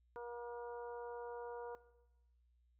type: harmonic tone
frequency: 238.7 Hz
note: A#3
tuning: 41 cents sharp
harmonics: 2 / 3 / 4 / 5 / 6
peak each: -47 / -57 / -50 / -60 / -56 dBFS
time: 0.16-1.75 s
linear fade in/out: 0 ms
effects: noise-tail reverb RT60 1.0 s tail -17 dB re dry + added 60 Hz sine -70 dBFS peak until 2.79 s